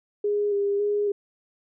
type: tone with vibrato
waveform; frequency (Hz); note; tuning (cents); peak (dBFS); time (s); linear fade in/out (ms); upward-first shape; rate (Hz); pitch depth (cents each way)
sine; 407.7; G#4; -32; -21; 0.24-1.12; 5; square; 1.8; 21
effects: none